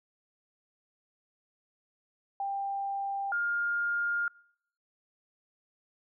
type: tone pair in turn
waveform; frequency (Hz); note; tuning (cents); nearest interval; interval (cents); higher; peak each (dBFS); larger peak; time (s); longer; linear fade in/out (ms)
sine; 792 / 1411.2; G5 / F6; +18 / +18; minor seventh; 1000; second; -30 / -27; second; 2.4-3.32 / 3.32-4.28; second; 2
effects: noise-tail reverb RT60 0.7 s tail -24 dB re dry

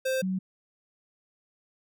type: tone pair in turn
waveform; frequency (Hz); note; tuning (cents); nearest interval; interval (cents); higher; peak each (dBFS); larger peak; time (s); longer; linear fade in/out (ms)
square / sine; 523.3 / 187.49; C5 / F#3; 0 / +23; octave + tritone; 1777; first; -26; neither; 0.05-0.22 / 0.22-0.39; neither; 10
effects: none

